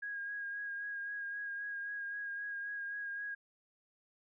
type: tone with vibrato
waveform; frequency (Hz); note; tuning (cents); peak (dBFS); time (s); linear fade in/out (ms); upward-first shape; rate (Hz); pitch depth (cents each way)
sine; 1637; G#6; -25; -38; 0.02-3.35; 10; sine; 3.8; 23
effects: none